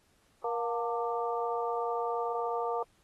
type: harmonic tone with a mistuned harmonic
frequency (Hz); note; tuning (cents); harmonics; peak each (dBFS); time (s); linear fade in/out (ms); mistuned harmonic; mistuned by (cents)
236; A#3; +22; 2 / 3 / 4 / 5; -33 / -35 / -36 / -37; 0.44-2.83; 5; 4; -76
effects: pink hiss -69 dBFS RMS until 3.03 s + AAC 32 kbps